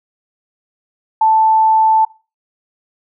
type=tone; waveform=sine; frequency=880 Hz; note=A5; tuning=in tune; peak=-8 dBFS; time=1.21-2.05 s; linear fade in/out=5 ms; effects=noise-tail reverb RT60 0.3 s tail -21 dB re dry